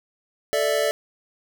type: chord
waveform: square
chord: A suspended fourth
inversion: none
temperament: equal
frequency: 440 / 587.3 / 659.3 Hz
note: A4 / D5 / E5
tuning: 0 / 0 / 0 cents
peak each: -26 / -23 / -27 dBFS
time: 0.53-0.91 s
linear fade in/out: 0 ms
effects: none